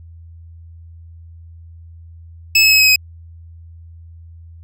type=tone with pitch steps; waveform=25% pulse; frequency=2600 / 2582 / 2564 / 2546 / 2529 Hz; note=E7 / E7 / E7 / D#7 / D#7; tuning=-24 / -37 / -49 / +39 / +28 cents; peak=-5 dBFS; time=2.55-2.96 s; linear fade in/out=5 ms; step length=82 ms; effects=added 83 Hz sine -36 dBFS peak until 4.63 s